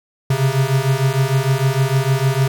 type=beating tone pair; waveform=square; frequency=130.81 / 137.41 Hz; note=C3 / C#3; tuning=0 / -15 cents; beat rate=6.6 Hz; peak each=-18 dBFS; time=0.3-2.48 s; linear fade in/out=5 ms; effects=9-bit